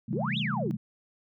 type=chord; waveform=sine; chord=A minor seventh; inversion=first; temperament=equal with one note detuned; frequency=130.81 / 161.33 / 196 / 220 Hz; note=C3 / E3 / G3 / A3; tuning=0 / -37 / 0 / 0 cents; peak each=-34 dBFS; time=0.08-0.77 s; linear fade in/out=10 ms
type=exponential two-way sweep; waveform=sine; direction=up then down; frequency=288.2 to 3870 to 288.2 Hz; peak=-30 dBFS; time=0.13-0.71 s; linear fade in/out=0 ms; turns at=0.38 s
effects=tanh soft clip ceiling -15 dBFS